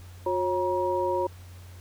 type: tone cluster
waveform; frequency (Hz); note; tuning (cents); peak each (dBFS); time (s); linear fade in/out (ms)
sine; 361.3 / 545 / 951; F#4 / C#5 / A#5; -41 / -29 / +34; -28; 0.26-1.27; 5
effects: added 90 Hz sine -43 dBFS peak until 1.8 s + pink hiss -54 dBFS RMS until 1.8 s